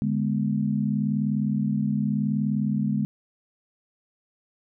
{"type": "chord", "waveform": "sine", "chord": "G# diminished", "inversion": "second", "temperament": "equal", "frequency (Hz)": [146.83, 207.7, 246.9], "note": ["D3", "G#3", "B3"], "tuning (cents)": [0, 0, 0], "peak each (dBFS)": [-27, -24, -29], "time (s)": [0.02, 3.05], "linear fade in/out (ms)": 0, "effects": []}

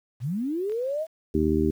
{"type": "linear sweep", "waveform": "sine", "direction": "up", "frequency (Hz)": [104.2, 657], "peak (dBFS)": -25, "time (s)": [0.2, 1.07], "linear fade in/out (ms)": 50}
{"type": "clicks", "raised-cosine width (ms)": 0.3, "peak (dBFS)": -33, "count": 2, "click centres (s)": [0.697, 0.721]}
{"type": "harmonic tone", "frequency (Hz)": 77.78, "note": "D#2", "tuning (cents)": 0, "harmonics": [1, 2, 3, 4, 5], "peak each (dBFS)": [-28, -31, -26, -25, -25], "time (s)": [1.34, 1.71], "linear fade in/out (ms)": 10}
{"effects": ["9-bit"]}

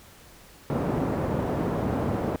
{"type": "band-pass noise", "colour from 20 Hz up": "pink", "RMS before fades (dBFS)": -27, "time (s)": [0.7, 2.36], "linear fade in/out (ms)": 0, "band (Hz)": [100, 750], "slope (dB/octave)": 12, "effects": ["pink hiss -51 dBFS RMS until 2.4 s"]}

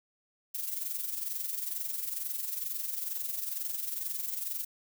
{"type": "noise with amplitude modulation", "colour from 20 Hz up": "violet", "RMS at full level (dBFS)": -33, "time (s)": [0.54, 4.65], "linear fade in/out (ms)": 10, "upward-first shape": "sine", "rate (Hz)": 22.2, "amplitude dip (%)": 60, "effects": []}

